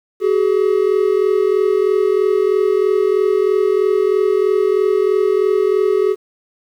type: tone pair together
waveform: triangle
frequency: 379.1 / 422.2 Hz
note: F#4 / G#4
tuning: +42 / +29 cents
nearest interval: major second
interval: 187 cents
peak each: -13 dBFS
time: 0.2-6.16 s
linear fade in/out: 50 ms
effects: 8-bit